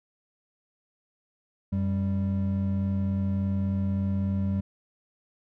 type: tone pair together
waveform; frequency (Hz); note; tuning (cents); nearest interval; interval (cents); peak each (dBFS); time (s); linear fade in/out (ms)
triangle; 92.5 / 196; F#2 / G3; 0 / 0; octave + minor second; 1300; -25; 1.72-4.61; 10
effects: none